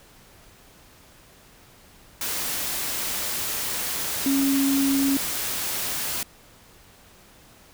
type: tone in noise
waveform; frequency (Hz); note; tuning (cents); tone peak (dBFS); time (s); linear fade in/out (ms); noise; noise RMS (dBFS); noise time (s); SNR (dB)
sine; 274.3; C#4; -18; -19; 4.26-5.17; 2; white; -28; 2.21-6.23; +6
effects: pink hiss -52 dBFS RMS until 7.73 s